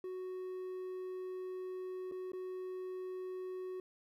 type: tone with dropouts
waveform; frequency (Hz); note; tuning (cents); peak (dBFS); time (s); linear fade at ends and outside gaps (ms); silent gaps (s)
triangle; 370; F#4; 0; -38; 0.04-3.8; 2; 2.114-2.12 / 2.319-2.333
effects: 13-bit